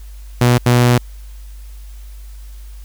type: tone bursts at uneven times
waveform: sawtooth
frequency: 121.9 Hz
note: B2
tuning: 22 cents flat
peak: -5 dBFS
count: 2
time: 0.41-0.58 / 0.66-0.98 s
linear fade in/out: 5 ms
effects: added 50 Hz sine -31 dBFS peak until 2.84 s + white hiss -49 dBFS RMS until 2.84 s